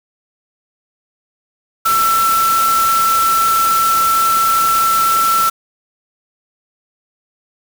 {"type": "tone in noise", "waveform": "sine", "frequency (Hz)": 1335, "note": "E6", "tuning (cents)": 22, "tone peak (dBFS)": -11, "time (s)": [1.85, 5.5], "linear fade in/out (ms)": 10, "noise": "white", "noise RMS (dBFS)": -21, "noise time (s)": [1.85, 5.5], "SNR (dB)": 7, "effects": []}